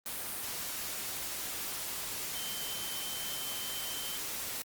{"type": "tone in noise", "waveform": "sine", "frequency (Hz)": 3100, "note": "G7", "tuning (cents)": -20, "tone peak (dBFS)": -42, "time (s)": [2.35, 4.17], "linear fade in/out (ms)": 0, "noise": "white", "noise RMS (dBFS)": -38, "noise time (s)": [0.06, 4.62], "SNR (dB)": -7, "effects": ["Opus 32 kbps"]}